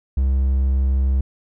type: tone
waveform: triangle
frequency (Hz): 66.4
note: C2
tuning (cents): +26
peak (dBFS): -13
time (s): 0.17-1.21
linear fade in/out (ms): 5
effects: none